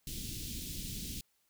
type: band-stop noise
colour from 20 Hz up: pink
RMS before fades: -41 dBFS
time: 0.07-1.21 s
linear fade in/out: 2 ms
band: 290 to 3100 Hz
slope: 24 dB/octave
effects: white hiss -75 dBFS RMS until 1.49 s